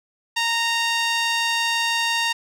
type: tone with band-pass filter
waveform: sawtooth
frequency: 926 Hz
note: A#5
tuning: 12 cents flat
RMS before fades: -22 dBFS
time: 0.36-2.33 s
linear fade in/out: 10 ms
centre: 3400 Hz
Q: 0.92
effects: none